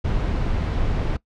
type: noise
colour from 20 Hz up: brown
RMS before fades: -22 dBFS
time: 0.04-1.17 s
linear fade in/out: 10 ms
effects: noise-tail reverb RT60 0.1 s tail -21 dB re dry + low-pass 4000 Hz 12 dB/octave